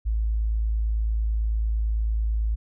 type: tone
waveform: sine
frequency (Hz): 54.5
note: A1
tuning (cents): -16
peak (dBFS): -21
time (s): 0.05-2.56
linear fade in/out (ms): 20
effects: none